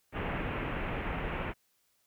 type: low-pass noise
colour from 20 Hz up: pink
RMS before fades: -35 dBFS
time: 0.12-1.54 s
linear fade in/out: 50 ms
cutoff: 2800 Hz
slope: 48 dB/octave
effects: white hiss -73 dBFS RMS until 2.06 s